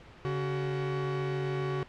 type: tone pair together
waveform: 45% pulse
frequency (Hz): 141.1 / 375.8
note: C#3 / F#4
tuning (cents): +31 / +27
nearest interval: octave + perfect fourth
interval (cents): 1696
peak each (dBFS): -32 / -33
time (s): 0.25-1.83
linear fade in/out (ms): 0
effects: pink hiss -52 dBFS RMS until 1.88 s + low-pass 3000 Hz 12 dB/octave